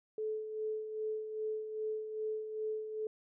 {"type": "tone with tremolo", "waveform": "sine", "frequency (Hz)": 433.2, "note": "A4", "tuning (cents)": -27, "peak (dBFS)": -33, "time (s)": [0.18, 3.07], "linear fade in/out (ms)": 2, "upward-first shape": "sine", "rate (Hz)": 2.5, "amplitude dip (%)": 55, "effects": []}